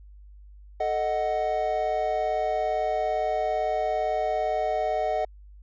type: chord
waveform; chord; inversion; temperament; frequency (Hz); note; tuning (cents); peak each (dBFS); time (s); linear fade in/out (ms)
triangle; D# diminished; second; equal; 440 / 622.3 / 740; A4 / D#5 / F#5; 0 / 0 / 0; -30 / -25 / -25; 0.8-5.25; 5
effects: added 50 Hz sine -45 dBFS peak until 5.62 s + resampled to 16000 Hz